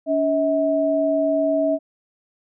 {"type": "tone pair together", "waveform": "sine", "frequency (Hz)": [285.4, 643], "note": ["D4", "E5"], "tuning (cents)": [-49, -43], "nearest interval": "octave + major second", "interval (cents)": 1406, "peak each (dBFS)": [-22, -18], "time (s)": [0.06, 1.79], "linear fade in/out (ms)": 50, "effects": []}